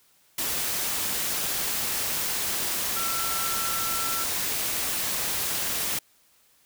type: tone in noise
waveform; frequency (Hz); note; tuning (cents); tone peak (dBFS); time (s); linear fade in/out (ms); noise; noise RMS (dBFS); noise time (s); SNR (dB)
sine; 1345; E6; +34; -32; 2.96-4.24; 5; white; -28; 0.38-5.99; -7
effects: white hiss -62 dBFS RMS until 6.65 s